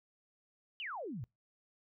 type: exponential sweep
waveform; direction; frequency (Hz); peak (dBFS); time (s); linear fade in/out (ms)
sine; down; 3148 to 103.3; -39; 0.8-1.24; 0
effects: noise-tail reverb RT60 0.2 s tail -24 dB re dry